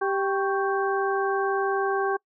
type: harmonic tone with a mistuned harmonic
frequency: 392 Hz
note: G4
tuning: in tune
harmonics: 1 / 2 / 3 / 4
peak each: -25 / -28 / -30 / -31 dBFS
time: 0.01-2.17 s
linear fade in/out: 10 ms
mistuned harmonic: 3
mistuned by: -99 cents
effects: noise-tail reverb RT60 0.1 s tail -26 dB re dry